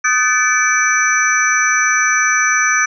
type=tone cluster; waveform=sine; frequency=1245 / 1519 / 1742 / 2309 / 5950 Hz; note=D#6 / F#6 / A6 / D7 / F#8; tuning=+1 / +45 / -18 / -30 / +9 cents; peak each=-18 dBFS; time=0.04-2.86 s; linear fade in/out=10 ms; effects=none

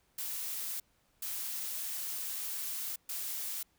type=noise bursts at uneven times; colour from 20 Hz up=blue; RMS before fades=-38 dBFS; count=3; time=0.18-0.8 / 1.22-2.96 / 3.09-3.63 s; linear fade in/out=5 ms; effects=pink hiss -72 dBFS RMS until 3.78 s

